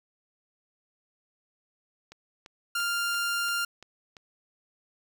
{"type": "click train", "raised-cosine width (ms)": 0.2, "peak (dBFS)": -29, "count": 7, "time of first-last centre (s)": [2.12, 4.168], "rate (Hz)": 2.93}
{"type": "tone", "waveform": "sawtooth", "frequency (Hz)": 1396.9, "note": "F6", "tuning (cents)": 0, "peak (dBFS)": -23, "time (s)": [2.75, 3.65], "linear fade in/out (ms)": 5}
{"effects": ["10-bit"]}